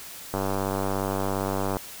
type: click train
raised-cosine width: 1 ms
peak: -13 dBFS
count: 140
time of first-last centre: 0.34-1.769 s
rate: 97.3 Hz
effects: white hiss -41 dBFS RMS until 2 s